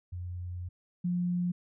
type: tone pair in turn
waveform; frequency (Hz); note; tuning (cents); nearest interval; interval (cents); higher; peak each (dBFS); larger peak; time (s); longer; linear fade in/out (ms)
sine; 89 / 177.08; F2 / F3; +33 / +24; octave; 1191; second; -35 / -27; second; 0.12-0.69 / 1.04-1.52; first; 10
effects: none